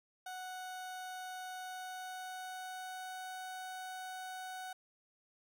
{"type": "tone with pitch glide", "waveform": "30% pulse", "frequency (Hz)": [740, 745.1], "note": ["F#5", "F#5"], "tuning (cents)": [0, 12], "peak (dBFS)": -40, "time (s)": [0.26, 4.73], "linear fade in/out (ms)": 5, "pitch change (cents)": 12, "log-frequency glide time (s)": [1.59, 3.32], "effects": []}